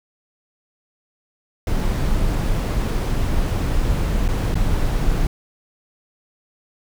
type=noise with dropouts; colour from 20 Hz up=brown; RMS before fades=-19 dBFS; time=1.67-5.27 s; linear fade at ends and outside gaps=2 ms; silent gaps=4.28-4.287 / 4.544-4.554 s; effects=none